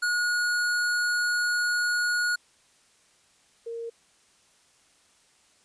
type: tone pair in turn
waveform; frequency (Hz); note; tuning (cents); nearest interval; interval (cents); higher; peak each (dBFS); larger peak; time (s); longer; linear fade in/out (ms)
square / sine; 1447 / 462.8; F#6 / A#4; -39 / -13; octave + minor sixth; 1974; first; -24 / -32; first; 0.02-2.36 / 3.66-3.9; first; 10
effects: white hiss -62 dBFS RMS until 5.64 s + resampled to 22050 Hz